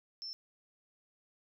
sine tone, 5340 Hz, E8, 22 cents sharp, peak -40 dBFS, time 0.22-0.33 s, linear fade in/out 0 ms, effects none

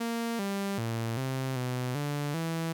sawtooth tone with pitch steps, 231.8 / 198.2 / 114.6 / 131.8 / 125.8 / 145.4 / 164.2 Hz, A#3 / G3 / A#2 / C3 / B2 / D3 / E3, -10 / +19 / -29 / +13 / +32 / -17 / -6 cents, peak -26 dBFS, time 0-2.73 s, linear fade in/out 10 ms, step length 390 ms, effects none

